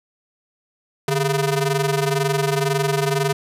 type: ring-modulated tone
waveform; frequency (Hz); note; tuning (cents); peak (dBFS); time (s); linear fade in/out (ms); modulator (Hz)
sawtooth; 276; C#4; -7; -11; 1.08-3.33; 5; 127
effects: resampled to 32000 Hz + 8-bit